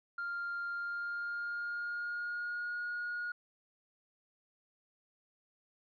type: tone with pitch glide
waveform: sine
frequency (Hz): 1396.9 to 1439.5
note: F6 to F#6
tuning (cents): 0 to -48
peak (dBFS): -34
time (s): 0.18-3.32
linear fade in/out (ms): 5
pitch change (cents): +52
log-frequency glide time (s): 0.71-2.78
effects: tanh soft clip ceiling -33 dBFS